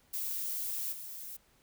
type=noise with level steps; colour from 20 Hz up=violet; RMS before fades=-36 / -44 dBFS; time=0.13-1.37 s; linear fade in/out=10 ms; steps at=0.92 s; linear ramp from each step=10 ms; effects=pink hiss -67 dBFS RMS until 1.62 s